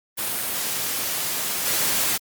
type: noise with level steps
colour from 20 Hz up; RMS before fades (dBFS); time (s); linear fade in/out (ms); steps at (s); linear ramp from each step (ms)
white; -26 / -22; 0.17-2.18; 20; 1.65; 20
effects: high-pass 100 Hz 12 dB/octave + Opus 32 kbps